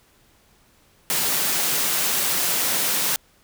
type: high-pass noise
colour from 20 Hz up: white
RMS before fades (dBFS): -22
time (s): 1.1-3.16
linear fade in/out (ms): 0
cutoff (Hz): 120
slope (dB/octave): 24
effects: pink hiss -58 dBFS RMS until 3.43 s